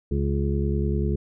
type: harmonic tone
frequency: 70.2 Hz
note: C#2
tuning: 22 cents sharp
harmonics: 1 / 2 / 3 / 5 / 6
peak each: -24 / -27 / -29 / -31 / -32 dBFS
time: 0.11-1.16 s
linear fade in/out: 5 ms
effects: none